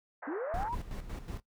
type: band-pass noise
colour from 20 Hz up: white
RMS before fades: -44 dBFS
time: 0.22-0.69 s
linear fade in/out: 10 ms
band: 420 to 1700 Hz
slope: 48 dB/octave
type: linear sweep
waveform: sine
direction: up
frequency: 261.6 to 1003 Hz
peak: -33 dBFS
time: 0.27-0.75 s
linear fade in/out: 10 ms
type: noise with tremolo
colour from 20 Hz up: brown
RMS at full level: -37 dBFS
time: 0.54-1.4 s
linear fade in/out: 2 ms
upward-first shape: square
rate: 5.4 Hz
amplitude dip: 65%
effects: noise-tail reverb RT60 0.1 s tail -17 dB re dry